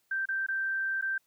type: tone with dropouts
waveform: sine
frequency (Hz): 1566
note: G6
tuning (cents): -2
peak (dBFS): -28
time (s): 0.11-1.18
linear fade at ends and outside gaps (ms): 5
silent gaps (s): 0.256-0.287 / 0.465-0.485 / 1.013-1.023
effects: white hiss -73 dBFS RMS until 1.26 s